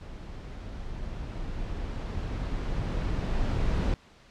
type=noise with level ramp; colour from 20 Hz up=brown; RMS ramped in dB=-41 to -25 dBFS; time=0.01-3.94 s; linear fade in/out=2 ms; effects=pink hiss -56 dBFS RMS until 4.3 s + low-pass 5000 Hz 12 dB/octave